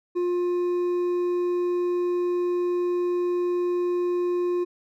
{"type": "tone with hard clipping", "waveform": "triangle", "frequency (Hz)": 353.9, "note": "F4", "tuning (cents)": 23, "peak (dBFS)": -23, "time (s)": [0.15, 4.65], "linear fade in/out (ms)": 20, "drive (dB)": 7, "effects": []}